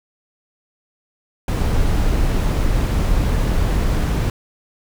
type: noise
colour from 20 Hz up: brown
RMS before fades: -17 dBFS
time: 1.48-4.3 s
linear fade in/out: 2 ms
effects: none